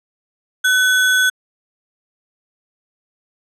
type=tone with sample-and-hold; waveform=sine; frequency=1507 Hz; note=F#6; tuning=31 cents sharp; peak=-11 dBFS; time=0.64-1.3 s; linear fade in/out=10 ms; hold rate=4900 Hz; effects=low-pass 11000 Hz 12 dB/octave